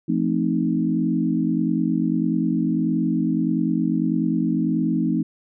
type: chord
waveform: sine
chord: F dominant seventh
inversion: none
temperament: equal with one note detuned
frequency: 171.02 / 220 / 261.6 / 311.1 Hz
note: F3 / A3 / C4 / Eb4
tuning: -36 / 0 / 0 / 0 cents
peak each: -24 dBFS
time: 0.08-5.23 s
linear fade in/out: 10 ms
effects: none